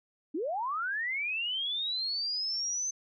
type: linear sweep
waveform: sine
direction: up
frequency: 272.1 to 6230 Hz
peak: -30 dBFS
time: 0.34-2.91 s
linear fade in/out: 10 ms
effects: none